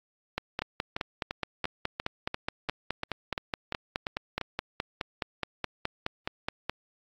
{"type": "two click trains", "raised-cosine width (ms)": 0.3, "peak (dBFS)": [-13, -15], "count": [31, 12], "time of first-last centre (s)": [[0.38, 6.696], [0.62, 4.413]], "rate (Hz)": [4.75, 2.9], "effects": ["AAC 64 kbps"]}